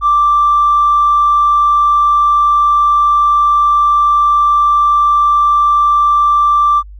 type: tone with tanh clipping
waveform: triangle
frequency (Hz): 1174.7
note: D6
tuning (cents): 0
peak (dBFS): -7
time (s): 0.01-6.83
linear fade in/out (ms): 50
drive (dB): 4
effects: added 50 Hz sine -30 dBFS peak until 6.99 s